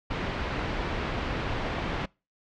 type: low-pass noise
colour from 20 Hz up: pink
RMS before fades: -31 dBFS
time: 0.1-2.06 s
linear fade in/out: 10 ms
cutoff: 2900 Hz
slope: 12 dB/octave
effects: noise-tail reverb RT60 0.3 s tail -26 dB re dry + low-pass 5000 Hz 12 dB/octave